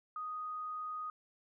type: tone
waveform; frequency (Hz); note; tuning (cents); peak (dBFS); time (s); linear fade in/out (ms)
sine; 1244.5; D#6; 0; -38; 0.16-1.1; 2
effects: none